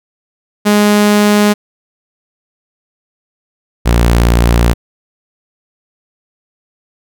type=tone pair in turn; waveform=sawtooth; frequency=207.7 / 58.45 Hz; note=G#3 / A#1; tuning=0 / +5 cents; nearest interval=octave + minor seventh; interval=2195 cents; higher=first; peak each=-3 dBFS; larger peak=neither; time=0.65-1.54 / 3.85-4.74 s; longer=neither; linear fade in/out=20 ms; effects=none